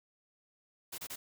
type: noise bursts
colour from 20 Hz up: white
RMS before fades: -42 dBFS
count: 3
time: 0.92-1.16 s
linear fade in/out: 10 ms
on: 62 ms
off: 27 ms
effects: none